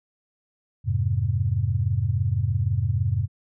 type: chord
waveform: sine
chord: F minor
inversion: none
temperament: just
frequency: 87.31 / 104.77 / 130.96 Hz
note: F2 / Ab2 / C3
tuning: 0 / +16 / +2 cents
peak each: -26 / -23 / -26 dBFS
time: 0.84-3.28 s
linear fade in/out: 50 ms
effects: none